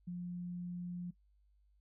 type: tone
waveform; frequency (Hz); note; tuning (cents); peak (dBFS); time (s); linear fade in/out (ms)
sine; 176.6; F3; +20; -39; 0.07-1.11; 10
effects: noise-tail reverb RT60 0.1 s tail -20 dB re dry + added 50 Hz sine -67 dBFS peak until 1.8 s